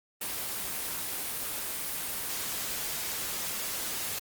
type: noise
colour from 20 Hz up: white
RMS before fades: -34 dBFS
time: 0.21-4.19 s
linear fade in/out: 5 ms
effects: Opus 24 kbps